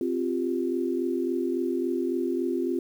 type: chord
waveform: sine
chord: C suspended fourth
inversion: none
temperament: just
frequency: 261.6 / 348.8 / 392.4 Hz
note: C4 / F4 / G4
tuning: 0 / -2 / +2 cents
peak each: -29 / -27 / -32 dBFS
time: 0.01-2.79 s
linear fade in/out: 2 ms
effects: 9-bit